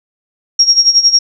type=tone with tremolo; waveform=sine; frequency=5588 Hz; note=F8; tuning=in tune; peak=-3 dBFS; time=0.59-1.19 s; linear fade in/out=5 ms; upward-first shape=sine; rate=11 Hz; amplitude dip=80%; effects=none